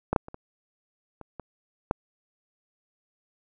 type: clicks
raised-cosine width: 1 ms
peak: -10 / -6 / -26 / -25 / -27 / -23 / -9 dBFS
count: 7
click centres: 0.13 / 0.162 / 0.284 / 0.344 / 1.213 / 1.397 / 1.911 s
effects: none